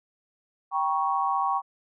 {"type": "chord", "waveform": "sine", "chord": "G diminished", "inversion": "none", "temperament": "equal with one note detuned", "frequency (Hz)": [784, 954.1, 1108.7], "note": ["G5", "Bb5", "Db6"], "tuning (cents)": [0, 40, 0], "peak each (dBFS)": [-27, -29, -26], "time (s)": [0.71, 1.62], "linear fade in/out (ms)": 50, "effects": []}